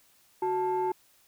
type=tone pair together; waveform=sine; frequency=370 / 880 Hz; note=F#4 / A5; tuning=0 / 0 cents; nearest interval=octave + minor third; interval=1500 cents; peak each=-27 dBFS; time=0.42-0.92 s; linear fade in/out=5 ms; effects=tanh soft clip ceiling -21 dBFS + white hiss -63 dBFS RMS until 1.27 s